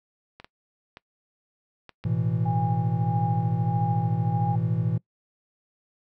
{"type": "clicks", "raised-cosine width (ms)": 0.3, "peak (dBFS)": -26, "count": 5, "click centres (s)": [0.4, 0.445, 0.971, 1.893, 2.04]}
{"type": "chord", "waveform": "triangle", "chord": "A suspended second", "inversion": "none", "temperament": "equal", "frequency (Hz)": [110, 123.47, 164.81], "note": ["A2", "B2", "E3"], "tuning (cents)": [0, 0, 0], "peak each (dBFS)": -25, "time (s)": [2.05, 4.98], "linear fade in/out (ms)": 5}
{"type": "tone with tremolo", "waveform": "sine", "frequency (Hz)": 815, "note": "G#5", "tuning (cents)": -33, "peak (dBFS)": -27, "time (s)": [2.45, 4.56], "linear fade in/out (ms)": 10, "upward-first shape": "sine", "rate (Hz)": 1.6, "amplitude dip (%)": 70}
{"effects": ["noise-tail reverb RT60 0.1 s tail -22 dB re dry"]}